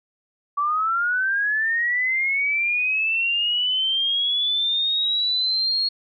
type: linear sweep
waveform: sine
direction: up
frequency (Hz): 1139 to 4316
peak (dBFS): -19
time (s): 0.57-5.89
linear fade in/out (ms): 10
effects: none